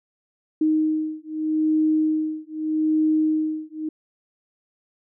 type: beating tone pair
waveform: sine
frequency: 311.1 / 311.91 Hz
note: D#4 / D#4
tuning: 0 / +4 cents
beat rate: 0.81 Hz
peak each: -22 dBFS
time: 0.61-3.89 s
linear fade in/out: 5 ms
effects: none